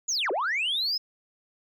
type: linear two-way sweep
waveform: sine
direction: down then up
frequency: 7040 to 336.4 to 5220 Hz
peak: -23 dBFS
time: 0.08-0.98 s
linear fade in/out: 10 ms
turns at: 0.31 s
effects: tanh soft clip ceiling -22 dBFS